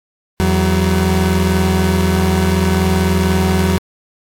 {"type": "tone pair together", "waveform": "30% pulse", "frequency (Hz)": [84, 188.57], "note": ["E2", "F#3"], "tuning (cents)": [33, 33], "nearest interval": "octave + major second", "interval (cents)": 1400, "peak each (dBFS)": -12, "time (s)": [0.4, 3.78], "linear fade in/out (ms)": 0, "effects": ["AAC 64 kbps"]}